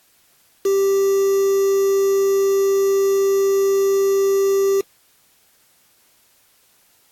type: tone with quantisation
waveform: triangle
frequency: 392 Hz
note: G4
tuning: in tune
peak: -12 dBFS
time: 0.65-4.81 s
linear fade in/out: 5 ms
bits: 5
effects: white hiss -57 dBFS RMS until 7.11 s + AAC 64 kbps